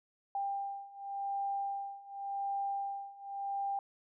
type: beating tone pair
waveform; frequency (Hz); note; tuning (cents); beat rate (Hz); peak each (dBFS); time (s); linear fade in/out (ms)
sine; 794 / 794.89; G5 / G5; +22 / +24; 0.89; -39 / -37; 0.35-3.79; 2
effects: none